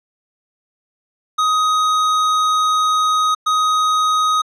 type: tone bursts at uneven times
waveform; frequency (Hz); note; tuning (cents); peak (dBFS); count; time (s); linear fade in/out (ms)
square; 1255; D#6; +15; -14; 2; 1.38-3.35 / 3.46-4.42; 10
effects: low-pass 6000 Hz 12 dB/octave